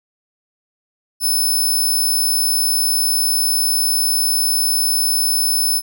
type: tone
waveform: 10% pulse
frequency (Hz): 5260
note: E8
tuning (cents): -5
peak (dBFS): -9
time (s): 1.2-5.82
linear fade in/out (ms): 50
effects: none